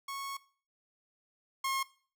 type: tone pair in turn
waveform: sawtooth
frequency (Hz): 1102 / 1076.8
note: C#6 / C6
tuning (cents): -11 / +49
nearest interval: unison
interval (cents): 40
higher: first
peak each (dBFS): -34 / -27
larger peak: second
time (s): 0.08-0.37 / 1.64-1.83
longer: first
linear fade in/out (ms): 5
effects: noise-tail reverb RT60 0.4 s tail -18 dB re dry